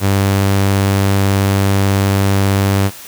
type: tone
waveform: sawtooth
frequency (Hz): 98.3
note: G2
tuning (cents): +5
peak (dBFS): -7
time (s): 0-2.91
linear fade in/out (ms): 50
effects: white hiss -34 dBFS RMS until 3.07 s